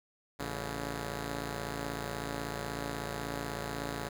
5% pulse tone pair together, 56.28 / 141.7 Hz, A1 / C#3, +40 / +38 cents, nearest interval octave + major third, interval 1598 cents, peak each -27 / -27 dBFS, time 0.39-4.09 s, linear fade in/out 10 ms, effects none

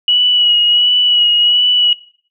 sine tone with vibrato, 2925 Hz, F#7, 21 cents flat, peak -8 dBFS, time 0.08-1.93 s, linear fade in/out 2 ms, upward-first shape sine, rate 1.4 Hz, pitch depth 24 cents each way, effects noise-tail reverb RT60 0.5 s tail -21 dB re dry

